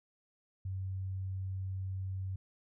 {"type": "tone", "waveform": "sine", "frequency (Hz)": 94.9, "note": "F#2", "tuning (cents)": 44, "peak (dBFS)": -35, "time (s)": [0.65, 2.36], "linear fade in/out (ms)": 5, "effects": []}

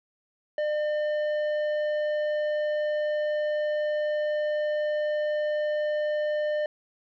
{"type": "tone with tanh clipping", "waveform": "triangle", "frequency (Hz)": 602, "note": "D5", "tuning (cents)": 43, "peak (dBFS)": -26, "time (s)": [0.58, 6.66], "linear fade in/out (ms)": 2, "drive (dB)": 13, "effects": []}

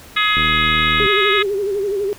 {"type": "harmonic tone", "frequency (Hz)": 420.6, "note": "G#4", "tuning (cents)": 22, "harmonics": [3, 4, 5, 6, 7, 8, 9], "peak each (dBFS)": [-19, -22, -19, -23, -26, -24, -22], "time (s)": [0.16, 1.43], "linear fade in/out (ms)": 10}
{"type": "click train", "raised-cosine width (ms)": 3, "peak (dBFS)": -14, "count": 55, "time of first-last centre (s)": [0.37, 1.061], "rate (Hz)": 78.1}
{"type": "tone with vibrato", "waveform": "sine", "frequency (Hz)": 400, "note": "G4", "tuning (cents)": 35, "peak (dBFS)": -17, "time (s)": [1, 2.13], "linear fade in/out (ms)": 0, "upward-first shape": "sine", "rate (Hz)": 12, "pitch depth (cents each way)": 79}
{"effects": ["pink hiss -41 dBFS RMS until 2.18 s"]}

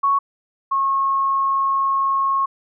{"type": "tone pair in turn", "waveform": "sine", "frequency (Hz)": [1108.7, 1089], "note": ["C#6", "C#6"], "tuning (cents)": [0, -31], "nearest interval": "unison", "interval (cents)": 31, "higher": "first", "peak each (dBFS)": [-14, -16], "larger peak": "first", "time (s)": [[0.03, 0.19], [0.71, 2.46]], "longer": "second", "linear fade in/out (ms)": 10, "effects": []}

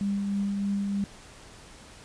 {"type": "tone with tremolo", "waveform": "sine", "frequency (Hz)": 200, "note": "G3", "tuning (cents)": 35, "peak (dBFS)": -24, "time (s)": [0.01, 1.04], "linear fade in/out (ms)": 0, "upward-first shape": "triangle", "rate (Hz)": 3.2, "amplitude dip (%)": 30, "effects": ["pink hiss -49 dBFS RMS until 2.04 s", "resampled to 22050 Hz"]}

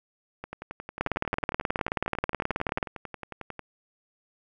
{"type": "two click trains", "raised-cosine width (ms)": 0.5, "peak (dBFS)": [-10, -21], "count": [35, 36], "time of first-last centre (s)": [[1.01, 2.828], [0.44, 3.593]], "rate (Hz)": [18.7, 11.1], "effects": []}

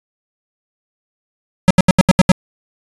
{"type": "tone bursts", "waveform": "square", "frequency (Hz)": 185, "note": "F#3", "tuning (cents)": 0, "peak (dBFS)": -5, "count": 7, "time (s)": [1.68, 2.317], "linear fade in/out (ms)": 0, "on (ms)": 25, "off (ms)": 77, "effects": ["resampled to 24000 Hz"]}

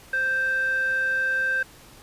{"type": "tone with band-pass filter", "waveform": "square", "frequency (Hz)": 523, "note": "C5", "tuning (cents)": -1, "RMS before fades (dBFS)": -24, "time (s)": [0.13, 1.63], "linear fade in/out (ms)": 5, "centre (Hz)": 1600, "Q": 7.1, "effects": ["pink hiss -49 dBFS RMS until 2.02 s", "resampled to 32000 Hz"]}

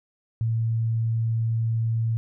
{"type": "tone", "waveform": "sine", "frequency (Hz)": 113.6, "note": "A#2", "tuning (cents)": -44, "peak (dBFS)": -21, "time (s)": [0.41, 2.17], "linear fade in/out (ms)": 0, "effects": []}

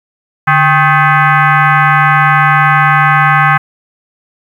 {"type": "tone with frequency modulation", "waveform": "sine", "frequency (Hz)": 147, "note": "D3", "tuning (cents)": 2, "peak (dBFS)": -5, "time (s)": [0.47, 3.58], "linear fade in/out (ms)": 10, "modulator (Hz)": 469, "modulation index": 3.8, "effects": ["7-bit"]}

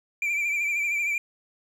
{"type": "tone with vibrato", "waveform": "triangle", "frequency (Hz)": 2349, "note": "D7", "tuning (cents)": 0, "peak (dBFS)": -22, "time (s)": [0.22, 1.18], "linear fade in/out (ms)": 2, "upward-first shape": "triangle", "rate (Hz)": 13, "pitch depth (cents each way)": 60, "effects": []}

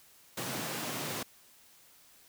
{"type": "high-pass noise", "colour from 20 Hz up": "pink", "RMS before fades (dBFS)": -37, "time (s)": [0.37, 1.23], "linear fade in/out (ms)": 5, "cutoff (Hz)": 110, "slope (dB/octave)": 96, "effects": ["white hiss -60 dBFS RMS until 2.28 s"]}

